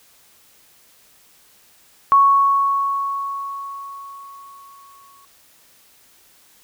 sine tone with exponential decay, 1108.7 Hz, C#6, in tune, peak -8 dBFS, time 2.12-5.25 s, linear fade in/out 0 ms, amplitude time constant 680 ms, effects white hiss -53 dBFS RMS until 6.63 s

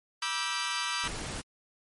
15% pulse chord, E minor seventh, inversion second, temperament equal with one note detuned, 968.6 / 1174.7 / 1318.5 / 1568 Hz, B5 / D6 / E6 / G6, -34 / 0 / 0 / 0 cents, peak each -29 dBFS, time 0.22-1.08 s, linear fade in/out 5 ms
pink noise, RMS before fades -37 dBFS, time 1.03-1.42 s, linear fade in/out 20 ms
effects MP3 48 kbps

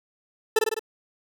40% pulse tone with echo, 440 Hz, A4, in tune, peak -15 dBFS, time 0.56-0.59 s, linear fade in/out 5 ms, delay 51 ms, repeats 4, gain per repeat -3 dB, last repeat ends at 0.794 s, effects none

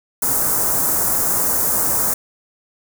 white band-stop noise, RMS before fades -18 dBFS, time 0.22-2.14 s, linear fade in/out 5 ms, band 1400 to 6900 Hz, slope 24 dB/octave, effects none

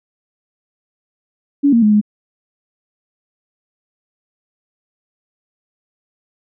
sine tone with pitch steps, 283.6 / 232.3 / 211.5 / 209.4 Hz, C#4 / A#3 / G#3 / G#3, +40 / -6 / +32 / +15 cents, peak -8 dBFS, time 1.63-2.014 s, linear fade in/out 20 ms, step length 96 ms, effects none

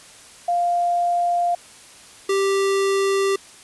sine / square tone pair in turn, 698.5 / 392 Hz, F5 / G4, 0 / 0 cents, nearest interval minor seventh, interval 1000 cents, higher first, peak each -17 / -18 dBFS, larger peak first, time 0.48-1.55 / 2.29-3.36 s, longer neither, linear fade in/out 5 ms, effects white hiss -45 dBFS RMS until 3.63 s + resampled to 24000 Hz

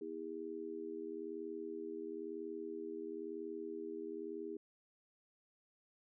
harmonic tone, 81 Hz, E2, 30 cents flat, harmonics 3 / 4 / 5, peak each -52 / -46 / -44 dBFS, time 0.01-4.57 s, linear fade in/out 5 ms, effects none

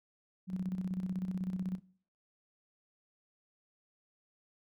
sine tone with tremolo, 185.1 Hz, F#3, 1 cent sharp, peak -31 dBFS, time 0.47-1.8 s, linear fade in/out 50 ms, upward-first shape square, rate 16 Hz, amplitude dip 55%, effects noise-tail reverb RT60 0.6 s tail -23 dB re dry

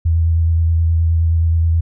sine tone with vibrato, 82.41 Hz, E2, in tune, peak -11 dBFS, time 0.05-1.81 s, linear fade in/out 10 ms, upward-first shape square, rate 9.5 Hz, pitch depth 17 cents each way, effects none

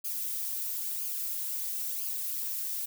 violet noise with flanger, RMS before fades -34 dBFS, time 0.04-2.86 s, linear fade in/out 10 ms, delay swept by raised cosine 0.52 to 3.62 ms, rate 1 Hz, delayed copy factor -0.6, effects none

